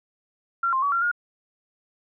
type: tone with pitch steps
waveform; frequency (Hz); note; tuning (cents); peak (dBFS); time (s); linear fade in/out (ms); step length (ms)
sine; 1372 / 1054 / 1135 / 1375 / 1427; F6 / C6 / C#6 / F6 / F6; -31 / +12 / +41 / -27 / +37; -20; 0.63-1.115; 5; 97
effects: none